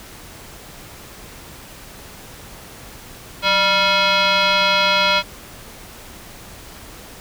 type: tone with frequency modulation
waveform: sine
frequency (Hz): 970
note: B5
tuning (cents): -31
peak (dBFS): -13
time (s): 3.42-5.23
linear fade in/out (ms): 50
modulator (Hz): 785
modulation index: 4.1
effects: pink hiss -39 dBFS RMS until 7.2 s